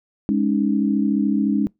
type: chord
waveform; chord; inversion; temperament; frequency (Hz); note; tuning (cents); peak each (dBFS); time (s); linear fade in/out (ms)
sine; Ab suspended fourth; none; equal; 207.7 / 277.2 / 311.1; Ab3 / Db4 / Eb4; 0 / 0 / 0; -19 / -21 / -24; 0.29-1.67; 0
effects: noise-tail reverb RT60 0.2 s tail -26 dB re dry